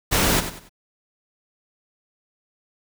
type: noise with echo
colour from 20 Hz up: pink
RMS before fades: -19 dBFS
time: 0.11-0.41 s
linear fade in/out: 20 ms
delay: 95 ms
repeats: 3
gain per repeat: -10 dB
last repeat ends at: 0.695 s
effects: none